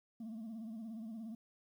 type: tone with vibrato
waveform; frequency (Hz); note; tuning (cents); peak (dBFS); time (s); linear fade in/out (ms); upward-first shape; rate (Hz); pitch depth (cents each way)
sine; 223; A3; +23; -40; 0.2-1.35; 5; sine; 17; 81
effects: tanh soft clip ceiling -42 dBFS + 12-bit